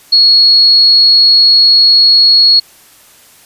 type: tone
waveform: sine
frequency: 4332 Hz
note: C#8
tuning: 41 cents flat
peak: -3 dBFS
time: 0.12-2.6 s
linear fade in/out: 10 ms
effects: white hiss -42 dBFS RMS until 3.45 s + resampled to 32000 Hz